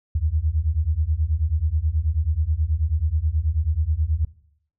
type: beating tone pair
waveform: sine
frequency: 73.42 / 82.72 Hz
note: D2 / E2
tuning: 0 / +7 cents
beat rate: 9.3 Hz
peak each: -22 dBFS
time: 0.15-4.25 s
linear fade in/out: 5 ms
effects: noise-tail reverb RT60 0.7 s tail -20 dB re dry